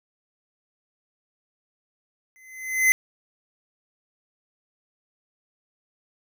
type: tone with exponential growth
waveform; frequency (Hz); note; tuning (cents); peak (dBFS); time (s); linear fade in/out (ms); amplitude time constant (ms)
square; 2047; C7; -38; -13; 2.36-2.92; 0; 120
effects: none